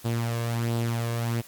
sawtooth tone with flanger, 116.7 Hz, A#2, 2 cents sharp, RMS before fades -27 dBFS, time 0.04-1.42 s, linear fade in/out 20 ms, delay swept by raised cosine 0.23 to 1.83 ms, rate 1.4 Hz, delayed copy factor +0.5, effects white hiss -49 dBFS RMS until 1.47 s + MP3 96 kbps

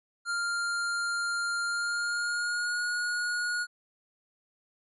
square tone with pitch glide, 1398 to 1444.8 Hz, F6 to F#6, +1 to -42 cents, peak -29 dBFS, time 0.25-3.67 s, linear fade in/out 50 ms, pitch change +57 cents, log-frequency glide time 1.65-2.82 s, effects resampled to 24000 Hz

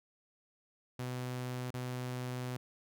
sawtooth tone with dropouts, 125.6 Hz, B2, 30 cents sharp, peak -33 dBFS, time 0.99-2.57 s, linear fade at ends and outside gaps 5 ms, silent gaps 1.706-1.74 s, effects none

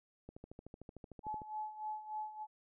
click train, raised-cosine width 2 ms, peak -36 dBFS, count 16, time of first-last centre 0.29-1.418 s, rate 13.3 Hz
sine tone with tremolo, 857 Hz, A5, 46 cents flat, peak -37 dBFS, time 1.23-2.47 s, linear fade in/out 50 ms, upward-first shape sine, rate 3.4 Hz, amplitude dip 75%
effects none

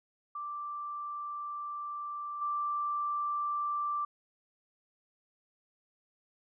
sine tone with level steps, 1174.7 Hz, D6, in tune, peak -36 / -30 dBFS, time 0.35-4.05 s, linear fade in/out 5 ms, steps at 2.41 s, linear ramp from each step 10 ms, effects none

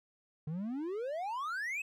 triangle exponential sweep, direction up, 146.83 to 2637 Hz, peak -33 dBFS, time 0.47-1.82 s, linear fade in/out 5 ms, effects none

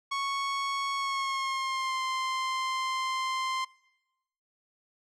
sawtooth tone with pitch glide, 1106 to 1045.1 Hz, C#6 to C6, -4 to -2 cents, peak -25 dBFS, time 0.11-3.65 s, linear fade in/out 10 ms, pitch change -98 cents, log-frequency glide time 0.96-2.02 s, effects noise-tail reverb RT60 1.0 s tail -23 dB re dry + low-pass 6000 Hz 12 dB/octave

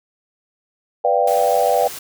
sine chord, G dominant seventh, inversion first, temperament equal, 493.9 / 587.3 / 698.5 / 784 Hz, B4 / D5 / F5 / G5, 0 / 0 / 0 / 0 cents, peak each -19 dBFS, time 1.04-1.88 s, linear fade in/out 10 ms
white noise, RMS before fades -32 dBFS, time 1.27-1.99 s, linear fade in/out 5 ms
effects none

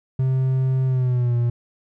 triangle tone with pitch glide, 131.1 to 119.53 Hz, C3 to A#2, +4 to +44 cents, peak -15 dBFS, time 0.19-1.5 s, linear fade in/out 5 ms, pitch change -160 cents, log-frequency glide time 0.86-1.36 s, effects none

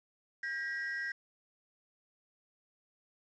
triangle ring-modulated tone, 1760 Hz, A6, in tune, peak -30 dBFS, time 0.43-1.12 s, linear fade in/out 5 ms, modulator 153 Hz, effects resampled to 16000 Hz + 10-bit

